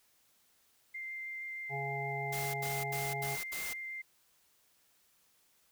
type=tone with vibrato; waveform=sine; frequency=2093 Hz; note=C7; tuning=in tune; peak=-39 dBFS; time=0.94-4.02 s; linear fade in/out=10 ms; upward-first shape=triangle; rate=6.4 Hz; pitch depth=9 cents each way
type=harmonic tone; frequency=138.59 Hz; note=C#3; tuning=in tune; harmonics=1 / 3 / 5 / 6; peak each=-40 / -43 / -42 / -41 dBFS; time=1.69-3.38 s; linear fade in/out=50 ms
type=noise bursts; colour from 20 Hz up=white; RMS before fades=-41 dBFS; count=5; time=2.32-3.736 s; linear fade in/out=10 ms; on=220 ms; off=79 ms
effects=white hiss -70 dBFS RMS until 5.71 s